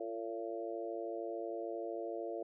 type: harmonic tone with a mistuned harmonic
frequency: 113.1 Hz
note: A2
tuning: 48 cents sharp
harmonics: 3 / 4 / 5 / 6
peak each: -43 / -43 / -44 / -44 dBFS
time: 0-2.43 s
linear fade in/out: 5 ms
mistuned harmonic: 3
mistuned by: +21 cents
effects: none